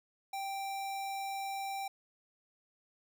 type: tone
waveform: square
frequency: 784 Hz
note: G5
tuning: in tune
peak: -37 dBFS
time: 0.33-1.88 s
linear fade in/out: 5 ms
effects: none